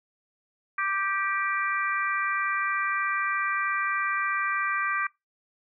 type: harmonic tone with a mistuned harmonic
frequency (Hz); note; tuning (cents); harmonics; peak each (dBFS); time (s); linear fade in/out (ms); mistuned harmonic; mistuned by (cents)
392.3; G4; +1; 3 / 4 / 5 / 6; -28 / -30 / -32 / -34; 0.78-5.07; 5; 5; -16
effects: noise-tail reverb RT60 0.2 s tail -23 dB re dry